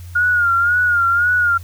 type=tone with vibrato; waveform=sine; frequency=1422 Hz; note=F6; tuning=31 cents sharp; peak=-12 dBFS; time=0.15-1.58 s; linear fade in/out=10 ms; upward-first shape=sine; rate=1.9 Hz; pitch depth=63 cents each way; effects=added 88 Hz sine -31 dBFS peak until 1.63 s + white hiss -47 dBFS RMS until 1.63 s